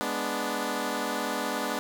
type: chord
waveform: 10% pulse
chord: G# diminished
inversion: none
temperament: equal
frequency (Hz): 207.7 / 246.9 / 293.7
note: G#3 / B3 / D4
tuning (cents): 0 / 0 / 0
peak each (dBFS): -26 / -24 / -24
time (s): 0.01-1.79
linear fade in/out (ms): 0
effects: none